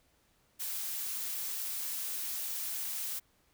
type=noise; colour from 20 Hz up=blue; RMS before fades=-37 dBFS; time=0.59-3.2 s; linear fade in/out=20 ms; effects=pink hiss -70 dBFS RMS until 3.53 s